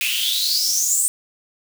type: noise with high-pass filter sweep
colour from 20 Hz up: white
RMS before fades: -20 dBFS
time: 0.01-1.08 s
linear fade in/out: 0 ms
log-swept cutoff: 2500 to 8500 Hz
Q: 9.2
effects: none